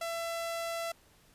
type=tone; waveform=sawtooth; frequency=670 Hz; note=E5; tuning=28 cents sharp; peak=-30 dBFS; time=0.01-0.92 s; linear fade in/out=5 ms; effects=pink hiss -63 dBFS RMS until 1.34 s + resampled to 32000 Hz